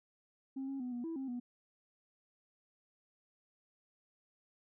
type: tone with pitch steps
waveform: sine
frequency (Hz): 267.8 / 272.6 / 249.4 / 241.8 / 328.5 / 267.1 / 244.2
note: C4 / C#4 / B3 / B3 / E4 / C4 / B3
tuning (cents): +40 / -29 / +17 / -36 / -6 / +36 / -19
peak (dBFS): -36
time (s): 0.56-1.4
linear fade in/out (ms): 10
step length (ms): 120
effects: tanh soft clip ceiling -35 dBFS